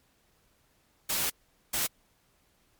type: noise bursts at uneven times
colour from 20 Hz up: white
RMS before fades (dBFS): -29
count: 2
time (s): 1.09-1.3 / 1.73-1.87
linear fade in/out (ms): 10
effects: pink hiss -68 dBFS RMS until 2.79 s + MP3 96 kbps